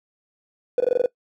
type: tone bursts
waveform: triangle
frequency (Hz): 493.9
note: B4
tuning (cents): 0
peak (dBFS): -11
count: 7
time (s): 0.78-1.06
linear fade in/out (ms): 2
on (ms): 22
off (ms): 21
effects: noise-tail reverb RT60 0.1 s tail -23 dB re dry + tanh soft clip ceiling -12 dBFS

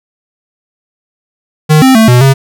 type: tone with pitch steps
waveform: square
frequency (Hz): 154 / 262.3 / 222.2 / 123.4 / 135.3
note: D#3 / C4 / A3 / B2 / C#3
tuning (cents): -17 / +4 / +17 / -1 / -42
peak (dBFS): -3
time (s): 1.69-2.34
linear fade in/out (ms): 20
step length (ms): 130
effects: none

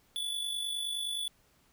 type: tone with amplitude modulation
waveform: square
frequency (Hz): 3451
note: A7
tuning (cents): -34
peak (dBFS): -31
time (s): 0.16-1.28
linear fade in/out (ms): 0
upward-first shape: sine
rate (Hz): 49.7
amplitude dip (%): 50
effects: pink hiss -67 dBFS RMS until 1.72 s

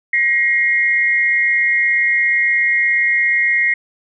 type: tone pair together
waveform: sine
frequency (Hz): 1897 / 2134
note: A#6 / C7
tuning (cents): +30 / +34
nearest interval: major second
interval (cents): 204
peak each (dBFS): -15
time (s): 0.13-3.74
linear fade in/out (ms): 5
effects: none

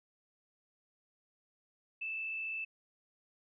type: tone with frequency modulation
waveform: sine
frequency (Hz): 2637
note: E7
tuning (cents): 0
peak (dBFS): -36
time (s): 2.01-2.65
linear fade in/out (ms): 10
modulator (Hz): 54.6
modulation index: 0.57
effects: none

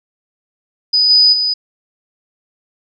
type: tone with level steps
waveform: sine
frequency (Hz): 4978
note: D#8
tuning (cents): 0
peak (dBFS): -9 / -6 / -13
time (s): 0.93-1.54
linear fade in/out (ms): 10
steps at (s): 1.09 / 1.32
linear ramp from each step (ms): 20
effects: none

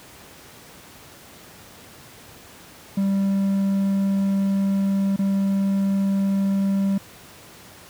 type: tone with dropouts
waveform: triangle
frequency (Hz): 196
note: G3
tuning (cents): 0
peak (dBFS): -16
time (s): 2.97-6.98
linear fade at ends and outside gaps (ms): 5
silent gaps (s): 5.162-5.189
effects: pink hiss -45 dBFS RMS until 7.89 s + high-pass 80 Hz 12 dB/octave

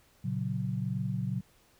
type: chord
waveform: sine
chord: F# major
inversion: first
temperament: equal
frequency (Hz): 116.54 / 138.59 / 185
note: A#2 / C#3 / F#3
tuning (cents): 0 / 0 / 0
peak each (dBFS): -34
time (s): 0.24-1.41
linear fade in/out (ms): 10
effects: pink hiss -64 dBFS RMS until 1.79 s

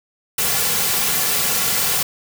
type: noise with comb filter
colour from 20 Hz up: white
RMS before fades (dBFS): -19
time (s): 0.38-2.03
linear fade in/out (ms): 5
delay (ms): 3.2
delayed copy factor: -0.65
effects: none

